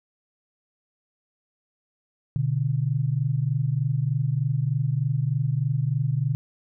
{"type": "tone pair together", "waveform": "sine", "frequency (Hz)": [123.1, 146.39], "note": ["B2", "D3"], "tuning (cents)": [-5, -5], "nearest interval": "minor third", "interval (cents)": 300, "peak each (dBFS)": -24, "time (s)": [2.36, 6.35], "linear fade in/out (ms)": 0, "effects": []}